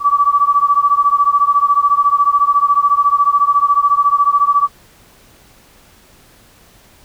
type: beating tone pair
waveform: sine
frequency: 1145 / 1159 Hz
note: D6 / D6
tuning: -44 / -23 cents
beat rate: 14 Hz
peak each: -12 / -13 dBFS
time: 0-4.69 s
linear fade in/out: 50 ms
effects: pink hiss -47 dBFS RMS until 7.04 s